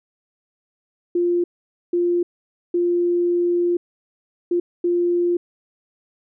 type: tone bursts at uneven times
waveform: sine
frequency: 349.2 Hz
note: F4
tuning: in tune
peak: -16 dBFS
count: 5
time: 1.15-1.44 / 1.93-2.23 / 2.74-3.77 / 4.51-4.6 / 4.84-5.37 s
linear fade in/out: 5 ms
effects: none